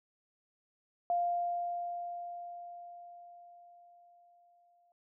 sine tone with exponential decay, 698.5 Hz, F5, in tune, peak -27 dBFS, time 1.1-4.92 s, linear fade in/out 1 ms, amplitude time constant 830 ms, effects none

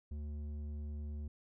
square tone with low-pass filter, 74.2 Hz, D2, 18 cents sharp, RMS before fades -42 dBFS, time 0.11-1.28 s, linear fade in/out 5 ms, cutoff 230 Hz, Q 0.69, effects none

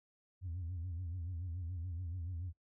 sine tone with vibrato, 87.31 Hz, F2, in tune, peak -37 dBFS, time 0.41-2.53 s, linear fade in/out 50 ms, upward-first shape sine, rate 7 Hz, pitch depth 120 cents each way, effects noise-tail reverb RT60 0.1 s tail -20 dB re dry + tanh soft clip ceiling -36 dBFS

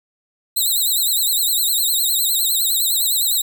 5% pulse tone with vibrato, 3942 Hz, B7, 4 cents flat, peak -9 dBFS, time 0.56-3.42 s, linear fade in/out 10 ms, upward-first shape triangle, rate 9.8 Hz, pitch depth 140 cents each way, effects none

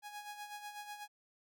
sawtooth tone with tremolo, 830 Hz, G#5, 1 cent flat, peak -39 dBFS, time 0.02-1.08 s, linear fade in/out 50 ms, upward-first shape sine, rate 8.1 Hz, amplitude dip 60%, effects none

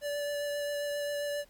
square tone with vibrato, 580 Hz, D5, 22 cents flat, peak -32 dBFS, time 0.01-1.45 s, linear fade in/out 50 ms, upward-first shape triangle, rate 7.5 Hz, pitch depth 12 cents each way, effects pink hiss -63 dBFS RMS until 1.49 s + MP3 96 kbps

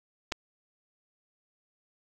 clicks, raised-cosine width 0.2 ms, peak -21 / -13 dBFS, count 2, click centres 0.319 / 0.322 s, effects none

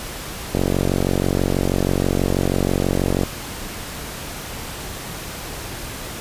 click train, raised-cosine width 2 ms, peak -5 dBFS, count 125, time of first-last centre 0.55-3.234 s, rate 46.2 Hz, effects pink hiss -31 dBFS RMS until 6.2 s + resampled to 32000 Hz

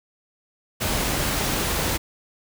pink noise, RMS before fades -24 dBFS, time 0.8-1.98 s, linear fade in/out 20 ms, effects none

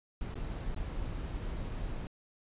brown noise with dropouts, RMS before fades -37 dBFS, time 0.21-2.07 s, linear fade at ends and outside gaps 1 ms, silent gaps 0.342-0.355 / 0.746-0.763 s, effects resampled to 8000 Hz

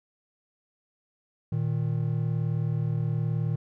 triangle tone pair together, 116.54 / 155.56 Hz, A#2 / D#3, 0 / 0 cents, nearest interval perfect fourth, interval 500 cents, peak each -25 / -26 dBFS, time 1.52-3.56 s, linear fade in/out 5 ms, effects none

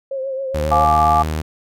sine tone with vibrato, 534 Hz, C5, 35 cents sharp, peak -21 dBFS, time 0.11-0.85 s, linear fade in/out 5 ms, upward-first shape triangle, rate 7.4 Hz, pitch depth 53 cents each way
sawtooth tone with pitch glide, 76 to 78 Hz, D#2 to D#2, -40 to +5 cents, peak -16 dBFS, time 0.54-1.42 s, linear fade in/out 10 ms, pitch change +45 cents, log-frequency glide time 0.72-1.06 s
sine chord, D diminished, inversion first, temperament just, 704.8 / 845.8 / 1174.7 Hz, F5 / Ab5 / D6, +16 / +31 / 0 cents, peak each -16 dBFS, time 0.71-1.23 s, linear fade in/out 10 ms
effects none

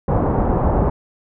pink low-pass noise, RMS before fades -17 dBFS, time 0.08-0.9 s, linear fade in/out 5 ms, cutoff 960 Hz, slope 24 dB/octave, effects none

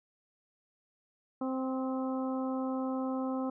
harmonic tone with a mistuned harmonic, 261.6 Hz, C4, in tune, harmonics 1 / 2 / 3 / 4 / 5, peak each -32 / -38 / -42 / -44 / -46 dBFS, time 1.41-3.5 s, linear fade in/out 5 ms, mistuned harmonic 5, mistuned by -21 cents, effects none

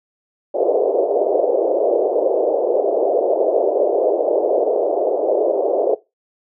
white band-pass noise, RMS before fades -17 dBFS, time 0.54-5.95 s, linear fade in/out 10 ms, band 370 to 640 Hz, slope 48 dB/octave, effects noise-tail reverb RT60 0.2 s tail -18 dB re dry

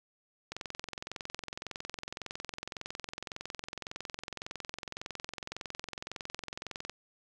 click train, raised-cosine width 0.2 ms, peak -21 dBFS, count 140, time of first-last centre 0.52-6.896 s, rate 21.8 Hz, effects none

